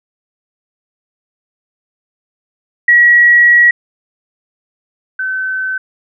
sine tone pair in turn, 1917 / 1527.2 Hz, A#6 / G6, +48 / -46 cents, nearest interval major third, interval 394 cents, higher first, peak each -4 / -15 dBFS, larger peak first, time 2.88-3.71 / 5.19-5.78 s, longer first, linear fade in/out 5 ms, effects none

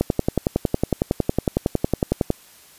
click train, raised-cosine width 2 ms, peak -4 dBFS, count 26, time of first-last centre 0.01-2.304 s, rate 10.9 Hz, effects white hiss -49 dBFS RMS until 2.78 s + resampled to 32000 Hz

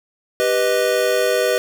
square chord, G augmented, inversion none, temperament equal, 392 / 493.9 / 622.3 Hz, G4 / B4 / D#5, 0 / 0 / 0 cents, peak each -23 / -19 / -21 dBFS, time 0.4-1.58 s, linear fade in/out 0 ms, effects none

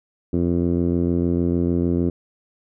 10% pulse tone with low-pass filter, 86.6 Hz, F2, 14 cents flat, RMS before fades -20 dBFS, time 0.33-2.1 s, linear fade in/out 5 ms, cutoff 320 Hz, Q 1.5, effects none

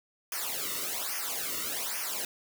white noise with flanger, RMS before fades -34 dBFS, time 0.32-2.25 s, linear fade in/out 2 ms, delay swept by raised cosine 0.25 to 1.25 ms, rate 1.2 Hz, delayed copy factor -1, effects none

